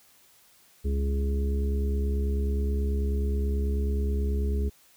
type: harmonic tone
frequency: 69.3 Hz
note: C#2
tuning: in tune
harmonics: 1 / 3 / 4 / 5 / 6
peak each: -24 / -35 / -44 / -43 / -36 dBFS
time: 0.84-4.7 s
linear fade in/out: 20 ms
effects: white hiss -59 dBFS RMS until 4.96 s